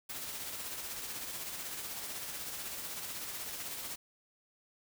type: noise with tremolo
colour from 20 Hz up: white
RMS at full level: -40 dBFS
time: 0.09-3.96 s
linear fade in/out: 10 ms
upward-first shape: sine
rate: 16 Hz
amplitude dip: 35%
effects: none